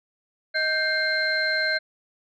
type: tone cluster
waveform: sine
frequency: 627 / 1567 / 2116 / 4144 Hz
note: D#5 / G6 / C7 / C8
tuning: +13 / -1 / +19 / -17 cents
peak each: -29 / -23 / -29 / -28 dBFS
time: 0.54-1.79 s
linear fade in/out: 20 ms
effects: tanh soft clip ceiling -11 dBFS